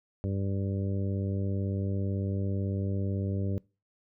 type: harmonic tone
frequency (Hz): 98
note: G2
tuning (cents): 0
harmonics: 1 / 2 / 3 / 4 / 5 / 6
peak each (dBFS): -29 / -35 / -39 / -41 / -43 / -45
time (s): 0.24-3.58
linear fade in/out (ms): 0
effects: noise-tail reverb RT60 0.3 s tail -23 dB re dry